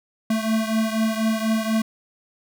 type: beating tone pair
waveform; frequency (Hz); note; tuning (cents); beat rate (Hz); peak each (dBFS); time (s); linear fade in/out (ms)
square; 220 / 224.1; A3 / A3; 0 / +32; 4.1; -22 / -26; 0.3-1.82; 5
effects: none